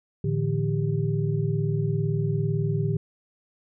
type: tone cluster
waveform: sine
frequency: 111.4 / 149.2 / 169.1 / 395.8 Hz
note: A2 / D3 / E3 / G4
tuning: +22 / +28 / +44 / +17 cents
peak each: -27 / -25 / -31 / -31 dBFS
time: 0.24-2.97 s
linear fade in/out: 5 ms
effects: none